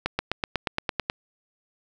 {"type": "accelerating click train", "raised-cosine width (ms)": 0.3, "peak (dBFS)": -8, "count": 10, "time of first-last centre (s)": [0.06, 1.099], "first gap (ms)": 130, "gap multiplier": 0.97, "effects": []}